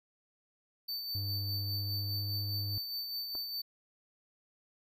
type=tone with tremolo; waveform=square; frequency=4558 Hz; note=C#8; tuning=47 cents sharp; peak=-35 dBFS; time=0.88-3.62 s; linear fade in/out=10 ms; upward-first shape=sine; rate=4.9 Hz; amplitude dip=40%
type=tone with pitch glide; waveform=triangle; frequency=100 to 101.75 Hz; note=G2 to G#2; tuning=+35 to -35 cents; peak=-33 dBFS; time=1.15-2.78 s; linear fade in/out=0 ms; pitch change=+30 cents; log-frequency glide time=1.4-2.35 s
type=clicks; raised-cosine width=1 ms; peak=-36 dBFS; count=2; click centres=3.351 / 3.354 s
effects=none